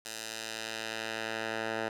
10% pulse tone with band-pass filter sweep, 111.5 Hz, A2, 23 cents sharp, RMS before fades -37 dBFS, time 0.05-1.89 s, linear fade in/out 10 ms, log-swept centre 7000 to 1200 Hz, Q 0.71, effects none

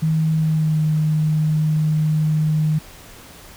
sine tone with pitch glide, 158.4 to 154.6 Hz, D#3 to D#3, +31 to -11 cents, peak -15 dBFS, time 0.02-2.79 s, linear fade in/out 10 ms, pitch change -42 cents, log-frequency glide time 0.32-0.85 s, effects pink hiss -42 dBFS RMS until 3.56 s

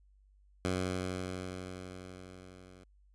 10% pulse tone with level ramp, 92.1 Hz, F#2, 7 cents flat, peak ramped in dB -22 to -46 dBFS, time 0.65-2.84 s, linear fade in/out 0 ms, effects added 49 Hz sine -61 dBFS peak until 3.14 s + resampled to 24000 Hz

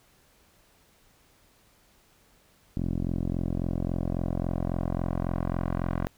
10% pulse tone with low-pass filter sweep, 43.65 Hz, F1, in tune, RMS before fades -29 dBFS, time 2.77-6.07 s, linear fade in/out 0 ms, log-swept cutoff 310 to 1400 Hz, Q 1.1, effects pink hiss -62 dBFS RMS until 6.17 s

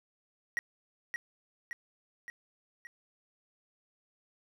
triangle tone with echo, 1901 Hz, A#6, 33 cents sharp, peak -27 dBFS, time 0.57-0.59 s, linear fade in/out 0 ms, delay 570 ms, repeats 4, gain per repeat -4 dB, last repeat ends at 2.87 s, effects none

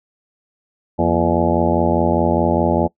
harmonic tone with a mistuned harmonic, 84.9 Hz, F2, 48 cents flat, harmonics 1 / 2 / 3 / 4 / 5 / 6 / 7 / 8 / 9 / 10, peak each -23 / -22 / -21 / -21 / -25 / -24 / -21 / -26 / -26 / -23 dBFS, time 0.98-2.88 s, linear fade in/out 20 ms, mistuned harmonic 3, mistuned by -110 cents, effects noise-tail reverb RT60 0.1 s tail -22 dB re dry

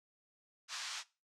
white band-pass noise, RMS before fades -43 dBFS, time 0.68-1.04 s, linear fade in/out 50 ms, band 940 to 6500 Hz, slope 24 dB/octave, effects noise-tail reverb RT60 0.3 s tail -20 dB re dry + low-pass 11000 Hz 12 dB/octave

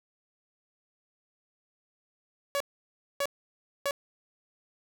sawtooth tone bursts, 564 Hz, C#5, 30 cents sharp, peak -23 dBFS, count 3, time 2.55-3.909 s, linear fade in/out 0 ms, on 53 ms, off 600 ms, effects none

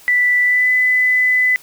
sine tone with pitch glide, 1975 to 2005 Hz, B6 to B6, 0 to +26 cents, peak -11 dBFS, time 0.08-1.56 s, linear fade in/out 0 ms, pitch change +26 cents, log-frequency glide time 0.43-0.7 s, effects white hiss -44 dBFS RMS until 1.62 s

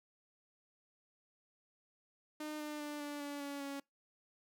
sawtooth tone with pitch steps, 304.2 / 299.8 / 295.5 / 291.3 / 287.1 / 283 / 279 Hz, D#4 / D4 / D4 / D4 / D4 / C#4 / C#4, -39 / +36 / +11 / -14 / -39 / +36 / +11 cents, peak -37 dBFS, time 2.4-3.8 s, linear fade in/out 5 ms, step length 200 ms, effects noise-tail reverb RT60 0.2 s tail -26 dB re dry

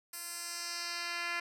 10% pulse tone with band-pass filter sweep, 344.6 Hz, F4, 23 cents flat, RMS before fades -39 dBFS, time 0.13-1.4 s, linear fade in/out 5 ms, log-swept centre 11000 to 2500 Hz, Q 1.4, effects none

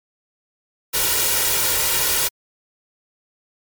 white noise with comb filter, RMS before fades -19 dBFS, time 0.93-2.29 s, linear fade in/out 20 ms, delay 2.1 ms, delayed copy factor +0.6, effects MP3 96 kbps

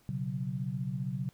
sine chord, B suspended second, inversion none, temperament equal with one note detuned, 123.47 / 138.59 / 185.64 Hz, B2 / C#3 / F#3, 0 / 0 / +6 cents, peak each -37 / -35 / -37 dBFS, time 0.09-1.29 s, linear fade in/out 0 ms, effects pink hiss -66 dBFS RMS until 1.33 s

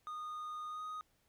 triangle tone with pitch glide, 1230 to 1247.2 Hz, D#6 to D#6, -20 to +4 cents, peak -39 dBFS, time 0.07-1.01 s, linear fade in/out 0 ms, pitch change +24 cents, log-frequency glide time 0.69-0.82 s, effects pink hiss -75 dBFS RMS until 1.28 s

